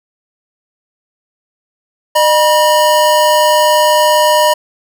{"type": "tone pair together", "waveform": "square", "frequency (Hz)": [608.5, 966], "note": ["D#5", "B5"], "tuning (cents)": [-39, -39], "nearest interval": "minor sixth", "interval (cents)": 800, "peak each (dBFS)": -11, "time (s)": [2.15, 4.54], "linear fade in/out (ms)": 10, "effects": []}